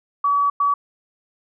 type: tone bursts at uneven times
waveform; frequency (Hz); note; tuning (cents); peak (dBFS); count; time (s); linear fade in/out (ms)
sine; 1140; C#6; +48; -15; 2; 0.24-0.5 / 0.6-0.74; 5
effects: none